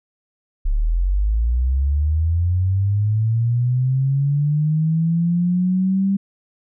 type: linear sweep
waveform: sine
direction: up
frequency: 33.65 to 197.7 Hz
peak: -15 dBFS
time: 0.65-6.17 s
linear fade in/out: 10 ms
effects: none